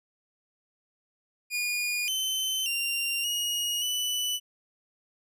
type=tone with pitch steps; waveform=sawtooth; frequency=2439 / 3065 / 2777 / 2881 / 2979 Hz; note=D#7 / G7 / F7 / F#7 / F#7; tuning=-35 / -40 / -10 / -47 / +11 cents; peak=-24 dBFS; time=1.5-4.4 s; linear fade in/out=50 ms; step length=580 ms; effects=none